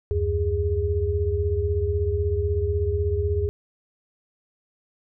sine tone cluster, 75.6 / 91.8 / 410.8 Hz, D#2 / F#2 / G#4, -49 / -13 / -19 cents, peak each -25 dBFS, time 0.11-3.49 s, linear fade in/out 0 ms, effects none

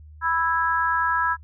sine chord, E major, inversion second, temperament just, 988.9 / 1318.5 / 1648.1 Hz, B5 / E6 / G#6, +2 / 0 / -14 cents, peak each -24 dBFS, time 0.21-1.37 s, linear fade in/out 50 ms, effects noise-tail reverb RT60 0.1 s tail -25 dB re dry + added 76 Hz sine -42 dBFS peak until 1.43 s

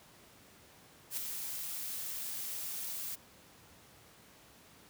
blue noise with ADSR envelope, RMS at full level -35 dBFS, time 1.1-3.16 s, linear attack 71 ms, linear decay 10 ms, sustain -5 dB, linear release 19 ms, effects pink hiss -59 dBFS RMS until 4.89 s + high-pass 80 Hz 12 dB/octave

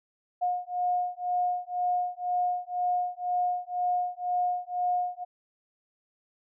sine beating tone pair, 717 / 719 Hz, F5 / F#5, +45 / -50 cents, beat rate 2 Hz, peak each -29 dBFS, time 0.41-5.25 s, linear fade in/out 20 ms, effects none

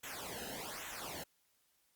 pink noise with flanger, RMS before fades -45 dBFS, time 0.03-1.24 s, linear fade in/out 10 ms, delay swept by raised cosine 0.2 to 0.89 ms, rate 1.2 Hz, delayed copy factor -0.85, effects white hiss -75 dBFS RMS until 1.95 s + Opus 48 kbps

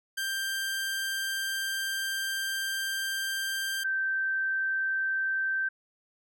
sawtooth / sine tone pair in turn, 1579 / 1557.3 Hz, G6 / G6, +12 / -12 cents, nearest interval unison, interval 24 cents, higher first, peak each -26 dBFS, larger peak neither, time 0.17-3.84 / 3.84-5.69 s, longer first, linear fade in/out 10 ms, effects none

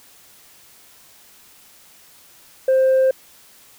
sine tone, 525 Hz, C5, 6 cents sharp, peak -10 dBFS, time 2.68-3.11 s, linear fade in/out 5 ms, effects tanh soft clip ceiling -11 dBFS + white hiss -49 dBFS RMS until 3.78 s

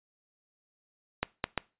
clicks, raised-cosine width 0.3 ms, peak -11 dBFS, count 3, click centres 1.23 / 1.441 / 1.577 s, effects noise-tail reverb RT60 0.3 s tail -22 dB re dry + resampled to 8000 Hz

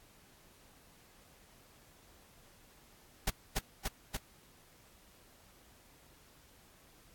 pink noise with echo, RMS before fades -30 dBFS, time 3.27-3.3 s, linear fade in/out 5 ms, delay 290 ms, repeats 3, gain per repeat -2 dB, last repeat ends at 4.17 s, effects pink hiss -62 dBFS RMS until 7.14 s + AAC 64 kbps

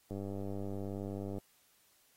click train, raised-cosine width 2 ms, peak -28 dBFS, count 127, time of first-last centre 0.11-1.383 s, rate 99 Hz, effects white hiss -69 dBFS RMS until 2.16 s + AAC 48 kbps

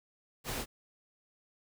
pink noise, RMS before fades -37 dBFS, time 0.44-0.66 s, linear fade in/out 50 ms, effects none

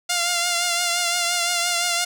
5% pulse tone with vibrato, 698 Hz, F5, 1 cent flat, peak -8 dBFS, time 0.09-2.05 s, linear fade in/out 10 ms, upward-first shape triangle, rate 5.8 Hz, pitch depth 40 cents each way, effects none

